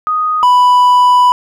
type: tone pair in turn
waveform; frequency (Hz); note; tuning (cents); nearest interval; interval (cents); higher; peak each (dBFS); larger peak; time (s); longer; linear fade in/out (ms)
sine / triangle; 1244.5 / 989.9; D#6 / B5; 0 / +4; major third; 396; first; -11 / -3; second; 0.07-0.43 / 0.43-1.32; second; 0
effects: none